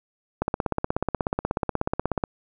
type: click train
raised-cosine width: 1 ms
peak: -9 dBFS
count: 31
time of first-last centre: 0.42-2.238 s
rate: 16.5 Hz
effects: none